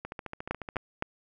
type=two click trains; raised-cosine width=0.5 ms; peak=-14 / -22 dBFS; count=3 / 11; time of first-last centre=0.51-1.024 / 0.05-0.759 s; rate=3.89 / 14.1 Hz; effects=none